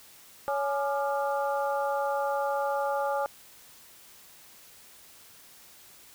harmonic tone with a mistuned harmonic, 280 Hz, C#4, 18 cents sharp, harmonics 2 / 3 / 4 / 5, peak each -29 / -30 / -35 / -38 dBFS, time 0.48-3.26 s, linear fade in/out 0 ms, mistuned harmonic 4, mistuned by +110 cents, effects white hiss -53 dBFS RMS until 6.14 s

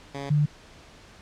10% pulse / sine tone pair in turn, 139.6 / 148.1 Hz, C#3 / D3, +13 / +15 cents, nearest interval minor second, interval 102 cents, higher second, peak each -24 / -18 dBFS, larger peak second, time 0.14-0.3 / 0.3-0.46 s, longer neither, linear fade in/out 10 ms, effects pink hiss -50 dBFS RMS until 1.21 s + low-pass 6000 Hz 12 dB/octave

